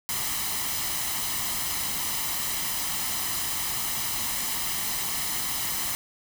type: noise with comb filter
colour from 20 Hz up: white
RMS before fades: -29 dBFS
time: 0.09-5.95 s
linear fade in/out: 0 ms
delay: 0.99 ms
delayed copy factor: +0.55
effects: none